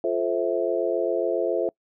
sine chord, F major seventh, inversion none, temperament just, 349.2 / 436.5 / 523.8 / 654.8 Hz, F4 / A4 / C5 / E5, 0 / -14 / +2 / -12 cents, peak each -27 dBFS, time 0.04-1.69 s, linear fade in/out 2 ms, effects noise-tail reverb RT60 0.1 s tail -26 dB re dry

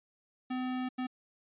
square tone bursts at uneven times, 254.6 Hz, C4, 47 cents flat, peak -33 dBFS, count 2, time 0.5-0.89 / 0.98-1.07 s, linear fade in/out 10 ms, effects resampled to 8000 Hz

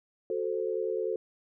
sine chord, F# diminished, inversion none, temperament equal, 370 / 440 / 523.3 Hz, F#4 / A4 / C5, 0 / 0 / 0 cents, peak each -33 / -31 / -35 dBFS, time 0.3-1.16 s, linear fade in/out 2 ms, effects none

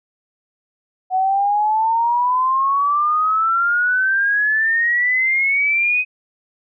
sine exponential sweep, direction up, 740 to 2523 Hz, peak -14 dBFS, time 1.1-6.05 s, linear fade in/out 50 ms, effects none

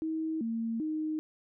sine tone with pitch steps, 318.6 / 227.7 / 310.7 Hz, D#4 / A#3 / D#4, +41 / -40 / -2 cents, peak -30 dBFS, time 0.02-1.19 s, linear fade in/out 0 ms, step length 390 ms, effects none

